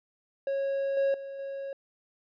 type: tone with level steps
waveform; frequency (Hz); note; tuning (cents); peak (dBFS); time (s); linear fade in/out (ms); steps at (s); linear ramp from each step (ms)
triangle; 549; C#5; -17; -25 / -21 / -35 / -32; 0.47-1.73; 2; 0.97 / 1.14 / 1.39; 2
effects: resampled to 11025 Hz